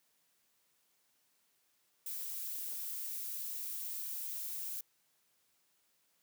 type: noise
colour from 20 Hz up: violet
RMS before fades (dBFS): -41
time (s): 2.06-4.81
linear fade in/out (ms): 5
effects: white hiss -75 dBFS RMS until 6.22 s + high-pass 100 Hz 12 dB/octave